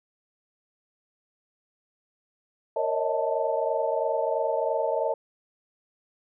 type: tone cluster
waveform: sine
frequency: 463.2 / 552 / 621 / 644 / 883 Hz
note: A#4 / C#5 / D#5 / E5 / A5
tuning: -11 / -7 / -3 / -41 / +6 cents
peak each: -30 / -29 / -29 / -31 / -31 dBFS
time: 2.76-5.14 s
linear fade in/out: 5 ms
effects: none